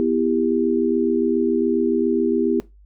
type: chord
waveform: sine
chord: E minor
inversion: second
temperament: equal with one note detuned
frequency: 246.9 / 329.6 / 396.8 Hz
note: B3 / E4 / G4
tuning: 0 / 0 / +21 cents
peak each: -21 dBFS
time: 0-2.6 s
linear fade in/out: 0 ms
effects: noise-tail reverb RT60 0.2 s tail -18 dB re dry + added 50 Hz sine -46 dBFS peak until 2.85 s